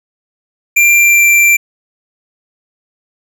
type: tone with pitch glide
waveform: square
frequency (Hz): 2375 to 2356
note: D7 to D7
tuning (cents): +19 to +5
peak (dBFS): -6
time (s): 0.76-1.57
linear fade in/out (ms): 10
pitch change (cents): -14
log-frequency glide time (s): 0.93-1.25
effects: none